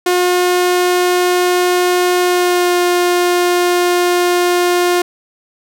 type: tone with pitch glide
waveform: sawtooth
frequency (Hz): 358.7 to 354.4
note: F4 to F4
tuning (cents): +46 to +25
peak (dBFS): -7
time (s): 0.06-5.02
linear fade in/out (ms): 5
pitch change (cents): -21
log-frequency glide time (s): 2.22-2.78
effects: none